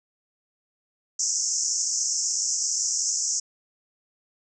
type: band-pass noise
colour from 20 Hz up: pink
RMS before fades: -26 dBFS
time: 1.19-3.4 s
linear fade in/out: 5 ms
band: 5400 to 7500 Hz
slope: 96 dB/octave
effects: none